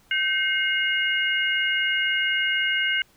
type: tone cluster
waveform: sine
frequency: 1546 / 2140 / 2864 Hz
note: G6 / C7 / F7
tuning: -24 / +38 / +43 cents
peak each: -25 dBFS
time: 0.11-3.02 s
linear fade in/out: 2 ms
effects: pink hiss -59 dBFS RMS until 3.16 s